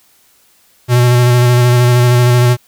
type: tone with vibrato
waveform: square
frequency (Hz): 122.6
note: B2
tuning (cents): -12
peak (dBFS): -7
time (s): 0.88-2.57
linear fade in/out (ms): 50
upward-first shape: square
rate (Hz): 13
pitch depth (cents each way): 16
effects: white hiss -51 dBFS RMS until 2.67 s